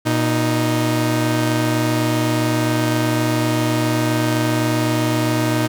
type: tone pair together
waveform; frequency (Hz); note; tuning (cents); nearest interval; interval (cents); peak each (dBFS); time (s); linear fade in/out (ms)
sawtooth; 119.6 / 311.1; A#2 / D#4; +45 / 0; octave + perfect fourth; 1655; -15; 0.05-5.68; 20
effects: none